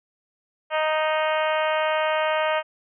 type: harmonic tone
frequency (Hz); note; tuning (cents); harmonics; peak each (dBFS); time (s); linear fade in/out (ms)
311.1; D#4; 0; 2 / 3 / 4 / 5 / 6 / 7 / 8 / 9 / 10; -23 / -27 / -29 / -31 / -33 / -34 / -35 / -36 / -37; 0.7-2.63; 50
effects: none